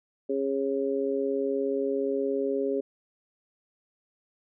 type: harmonic tone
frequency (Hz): 137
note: C#3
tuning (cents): -20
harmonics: 2 / 3 / 4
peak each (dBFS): -31 / -27 / -32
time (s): 0.29-2.81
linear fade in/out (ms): 10
effects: none